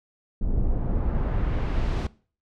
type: noise with low-pass filter sweep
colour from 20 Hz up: brown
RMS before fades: -24 dBFS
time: 0.41-2.07 s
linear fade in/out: 5 ms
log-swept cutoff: 380 to 5900 Hz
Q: 0.73
effects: noise-tail reverb RT60 0.4 s tail -20 dB re dry